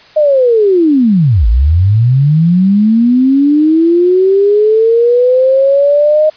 sine linear two-way sweep, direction down then up, 622.3 to 50.9 to 622.3 Hz, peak -5 dBFS, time 0.16-6.3 s, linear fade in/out 10 ms, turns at 1.47 s, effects white hiss -40 dBFS RMS until 6.36 s + resampled to 11025 Hz

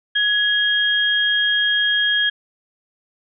sine tone pair together, 1675 / 3247 Hz, G#6 / G#7, +14 / -40 cents, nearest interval major seventh, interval 1146 cents, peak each -18 dBFS, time 0.15-2.3 s, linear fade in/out 10 ms, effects none

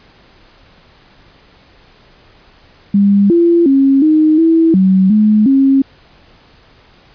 sine tone with pitch steps, 200.5 / 340.9 / 272.1 / 310.4 / 327 / 189.2 / 213 / 270.8 Hz, G3 / F4 / C#4 / D#4 / E4 / F#3 / G#3 / C#4, +39 / -42 / -32 / -4 / -14 / +39 / +44 / -40 cents, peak -6 dBFS, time 2.94-5.82 s, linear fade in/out 5 ms, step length 360 ms, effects pink hiss -46 dBFS RMS until 7.14 s + resampled to 11025 Hz

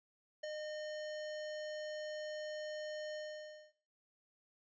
square tone with ADSR envelope, 610 Hz, D#5, 34 cents flat, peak -38 dBFS, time 0.43-3.73 s, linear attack 10 ms, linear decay 6 ms, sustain -4 dB, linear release 580 ms, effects noise-tail reverb RT60 0.5 s tail -18 dB re dry + resampled to 16000 Hz

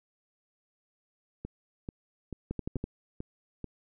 two click trains, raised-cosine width 3 ms, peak -20 / -24 dBFS, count 5 / 6, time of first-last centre 2.51-2.841 / 1.45-3.643 s, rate 12.1 / 2.28 Hz, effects none

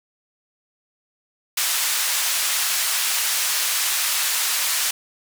white band-pass noise, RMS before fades -22 dBFS, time 1.57-4.91 s, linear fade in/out 5 ms, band 1100 to 12000 Hz, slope 12 dB/octave, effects none

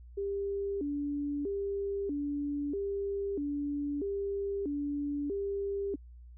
sine tone with vibrato, 338.7 Hz, E4, 47 cents sharp, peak -31 dBFS, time 0.17-5.96 s, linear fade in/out 10 ms, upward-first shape square, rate 0.78 Hz, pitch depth 280 cents each way, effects added 60 Hz sine -48 dBFS peak until 6.37 s

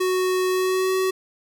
square tone with pitch glide, 370 to 376.5 Hz, F#4 to F#4, 0 to +30 cents, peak -20 dBFS, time 0-1.11 s, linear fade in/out 10 ms, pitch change +30 cents, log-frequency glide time 0.49-0.93 s, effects none

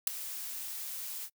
blue noise with ADSR envelope, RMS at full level -22 dBFS, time 0.07-1.3 s, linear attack 5 ms, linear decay 4 ms, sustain -18 dB, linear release 62 ms, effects noise-tail reverb RT60 0.1 s tail -26 dB re dry

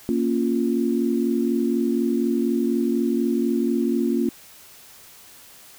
sine chord, Bb minor, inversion none, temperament equal, 233.1 / 277.2 / 349.2 Hz, Bb3 / Db4 / F4, 0 / 0 / 0 cents, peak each -22 / -24 / -24 dBFS, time 0.09-4.29 s, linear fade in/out 0 ms, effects white hiss -47 dBFS RMS until 5.78 s

